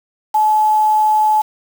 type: tone with quantisation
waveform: sine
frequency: 858 Hz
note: A5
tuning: 44 cents flat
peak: -10 dBFS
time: 0.34-1.42 s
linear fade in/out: 10 ms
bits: 5
effects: none